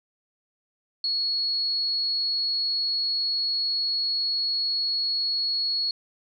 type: tone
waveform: sine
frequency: 4347 Hz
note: C#8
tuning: 35 cents flat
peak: -23 dBFS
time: 1.04-5.91 s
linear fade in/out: 2 ms
effects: none